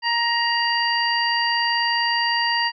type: harmonic tone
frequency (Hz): 939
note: A#5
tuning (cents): +12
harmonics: 1 / 2 / 3 / 5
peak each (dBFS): -23 / -23 / -27 / -24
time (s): 0.02-2.72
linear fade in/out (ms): 50
effects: none